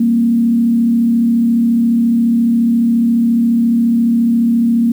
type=tone with frequency modulation; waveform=sine; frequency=232.9 Hz; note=A#3; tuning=1 cent flat; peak=-9 dBFS; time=0-4.92 s; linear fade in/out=5 ms; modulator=34.4 Hz; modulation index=0.43; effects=7-bit